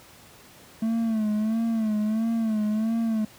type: tone with vibrato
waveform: triangle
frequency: 220 Hz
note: A3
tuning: in tune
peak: -20 dBFS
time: 0.82-3.25 s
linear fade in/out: 5 ms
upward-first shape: sine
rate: 1.5 Hz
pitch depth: 72 cents each way
effects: pink hiss -50 dBFS RMS until 3.38 s + high-pass 80 Hz 12 dB/octave